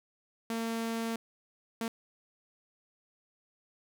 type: tone bursts at uneven times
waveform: sawtooth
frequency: 227.8 Hz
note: A#3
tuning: 40 cents flat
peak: -28 dBFS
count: 2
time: 0.5-1.16 / 1.81-1.88 s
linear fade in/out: 2 ms
effects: none